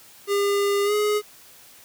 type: tone with pitch glide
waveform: square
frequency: 403.2 to 418.9 Hz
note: G4 to G#4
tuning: +49 to +15 cents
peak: -20 dBFS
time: 0.27-1.22 s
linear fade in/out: 50 ms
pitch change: +66 cents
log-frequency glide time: 0.84-0.93 s
effects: white hiss -49 dBFS RMS until 1.84 s